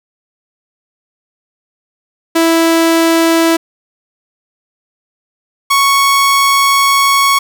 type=tone pair in turn; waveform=sawtooth; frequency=329.6 / 1108.6 Hz; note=E4 / C#6; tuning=0 / 0 cents; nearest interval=octave + major sixth; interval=2100 cents; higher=second; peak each=-4 dBFS; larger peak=neither; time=2.35-3.57 / 5.7-7.39 s; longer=second; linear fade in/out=10 ms; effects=none